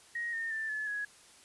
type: tone with pitch steps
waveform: sine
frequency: 1881 / 1826.4 / 1773.4 / 1721.9 / 1671.9 Hz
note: A#6 / A#6 / A6 / A6 / G#6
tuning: +15 / -36 / +13 / -38 / +11 cents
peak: -33 dBFS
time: 0.15-1.05 s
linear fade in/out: 5 ms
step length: 180 ms
effects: white hiss -58 dBFS RMS until 1.44 s + resampled to 24000 Hz